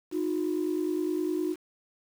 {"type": "tone pair together", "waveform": "sine", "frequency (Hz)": [310, 359.8], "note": ["D#4", "F#4"], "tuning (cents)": [-6, -48], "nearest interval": "minor third", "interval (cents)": 258, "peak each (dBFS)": -28, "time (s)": [0.11, 1.56], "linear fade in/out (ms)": 50, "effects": ["tanh soft clip ceiling -21 dBFS", "8-bit"]}